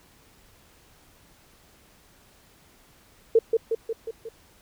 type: tone with echo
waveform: sine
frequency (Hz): 452.6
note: A4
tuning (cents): +49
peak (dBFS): -13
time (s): 3.35-3.39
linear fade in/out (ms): 5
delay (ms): 180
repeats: 5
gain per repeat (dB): -4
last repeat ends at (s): 4.29
effects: pink hiss -57 dBFS RMS until 4.61 s